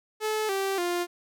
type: tone with pitch steps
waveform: sawtooth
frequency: 431.8 / 389.2 / 350.7 Hz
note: A4 / G4 / F4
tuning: -33 / -12 / +7 cents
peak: -22 dBFS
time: 0.2-1.07 s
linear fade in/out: 50 ms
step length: 290 ms
effects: none